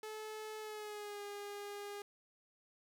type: tone with pitch glide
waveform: sawtooth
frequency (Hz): 432.1 to 407.8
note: A4 to G#4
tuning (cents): -31 to -32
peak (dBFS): -40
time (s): 0.03-2.02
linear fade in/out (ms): 2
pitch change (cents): -101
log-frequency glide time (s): 0.6-1.22
effects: none